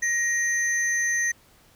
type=tone pair together; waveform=sine; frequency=1883 / 6157 Hz; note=A#6 / G8; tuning=+17 / -32 cents; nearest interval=octave + major sixth; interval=2051 cents; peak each=-21 / -25 dBFS; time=0.02-1.32 s; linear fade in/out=10 ms; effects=tanh soft clip ceiling -18 dBFS + pink hiss -57 dBFS RMS until 1.75 s